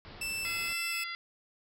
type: low-pass noise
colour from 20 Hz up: pink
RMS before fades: -49 dBFS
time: 0.05-0.73 s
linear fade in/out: 0 ms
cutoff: 5100 Hz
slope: 96 dB/octave
type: tone with vibrato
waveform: sawtooth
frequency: 2637 Hz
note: E7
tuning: in tune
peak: -30 dBFS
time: 0.21-1.04 s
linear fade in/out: 5 ms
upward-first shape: square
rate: 2.1 Hz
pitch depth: 12 cents each way
type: harmonic tone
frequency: 684 Hz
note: F5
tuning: 36 cents flat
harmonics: 2 / 3 / 4 / 5 / 6 / 7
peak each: -43 / -39 / -49 / -46 / -52 / -44 dBFS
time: 0.45-1.15 s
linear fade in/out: 0 ms
effects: none